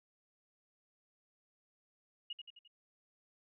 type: tone with echo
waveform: sine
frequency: 2874 Hz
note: F7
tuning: 49 cents sharp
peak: -39 dBFS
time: 2.3-2.33 s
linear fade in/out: 5 ms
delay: 87 ms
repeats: 4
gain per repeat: -5 dB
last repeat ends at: 2.678 s
effects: none